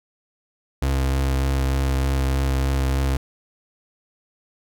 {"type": "tone with vibrato", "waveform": "35% pulse", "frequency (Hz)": 67, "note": "C2", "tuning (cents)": 42, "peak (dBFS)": -17, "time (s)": [0.82, 3.17], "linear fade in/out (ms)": 5, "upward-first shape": "triangle", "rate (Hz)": 3.3, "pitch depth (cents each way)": 21, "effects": []}